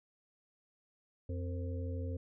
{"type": "harmonic tone with a mistuned harmonic", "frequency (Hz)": 87.31, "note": "F2", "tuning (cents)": 0, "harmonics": [1, 3, 5, 6], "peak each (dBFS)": [-36, -45, -48, -48], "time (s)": [1.29, 2.17], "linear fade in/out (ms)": 5, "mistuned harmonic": 5, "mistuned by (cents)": 58, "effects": []}